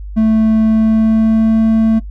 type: tone with pitch glide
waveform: triangle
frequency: 220 to 222.4 Hz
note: A3 to A3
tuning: 0 to +19 cents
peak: -6 dBFS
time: 0.16-2 s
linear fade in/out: 20 ms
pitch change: +19 cents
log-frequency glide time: 0.64-1.61 s
effects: noise-tail reverb RT60 0.1 s tail -20 dB re dry + added 50 Hz sine -24 dBFS peak until 2.1 s